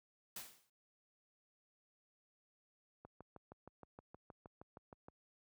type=noise with exponential decay; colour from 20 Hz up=white; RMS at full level=-44 dBFS; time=0.36-0.7 s; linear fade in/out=5 ms; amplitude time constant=73 ms
type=click train; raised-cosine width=1 ms; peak=-39 dBFS; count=14; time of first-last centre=3.05-5.084 s; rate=6.39 Hz
effects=high-pass 60 Hz 12 dB/octave